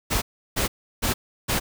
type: noise bursts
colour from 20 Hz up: pink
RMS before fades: -23 dBFS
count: 4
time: 0.1-1.6 s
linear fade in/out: 20 ms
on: 120 ms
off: 340 ms
effects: none